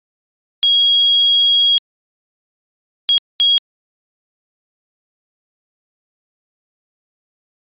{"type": "tone bursts at uneven times", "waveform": "sine", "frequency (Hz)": 3295, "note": "G#7", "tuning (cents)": -14, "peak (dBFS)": -9, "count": 3, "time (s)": [[0.63, 1.78], [3.09, 3.18], [3.4, 3.58]], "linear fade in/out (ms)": 0, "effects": ["resampled to 8000 Hz"]}